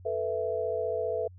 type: chord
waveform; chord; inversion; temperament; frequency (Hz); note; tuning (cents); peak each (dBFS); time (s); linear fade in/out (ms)
sine; A suspended second; none; just; 440 / 495 / 660; A4 / B4 / E5; 0 / +4 / +2; -32; 0.05-1.28; 10
effects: added 91 Hz sine -47 dBFS peak until 1.38 s